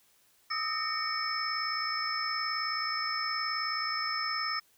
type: tone cluster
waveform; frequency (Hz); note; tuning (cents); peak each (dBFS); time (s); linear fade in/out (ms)
sine; 1235 / 1294 / 1835 / 2244 / 5260; D#6 / E6 / A#6 / C#7 / E8; -13 / -32 / -28 / +21 / -5; -37 / -36 / -38 / -39 / -34; 0.5-4.6; 10
effects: white hiss -66 dBFS RMS until 4.77 s